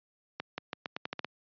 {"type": "accelerating click train", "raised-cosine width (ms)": 0.3, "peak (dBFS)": -18, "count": 9, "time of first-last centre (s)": [0.4, 1.246], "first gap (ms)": 180, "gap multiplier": 0.84, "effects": ["high-pass 150 Hz 12 dB/octave", "resampled to 11025 Hz"]}